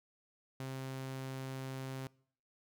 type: tone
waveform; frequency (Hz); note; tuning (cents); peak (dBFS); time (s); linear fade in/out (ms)
sawtooth; 132.5; C3; +22; -36; 0.6-2.07; 2
effects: noise-tail reverb RT60 0.6 s tail -24 dB re dry